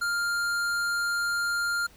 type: tone with hard clipping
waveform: sine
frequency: 1400 Hz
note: F6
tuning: 4 cents sharp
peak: -27 dBFS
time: 0.01-1.87 s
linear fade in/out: 10 ms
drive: 14 dB
effects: added 50 Hz sine -59 dBFS peak until 1.96 s + pink hiss -56 dBFS RMS until 1.96 s